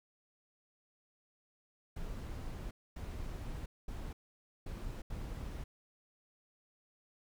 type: noise bursts at uneven times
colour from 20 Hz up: brown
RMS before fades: -42 dBFS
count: 5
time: 1.96-2.71 / 2.96-3.66 / 3.88-4.13 / 4.66-5.02 / 5.1-5.64 s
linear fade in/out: 5 ms
effects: none